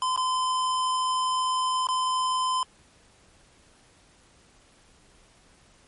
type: tone with dropouts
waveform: square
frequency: 1025 Hz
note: C6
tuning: 36 cents flat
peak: -24 dBFS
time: 0.02-2.63 s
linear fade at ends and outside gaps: 1 ms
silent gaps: 0.162-0.175 / 1.87-1.887 s
effects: pink hiss -58 dBFS RMS until 5.87 s + MP3 48 kbps